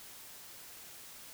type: silence
effects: white hiss -51 dBFS RMS until 1.33 s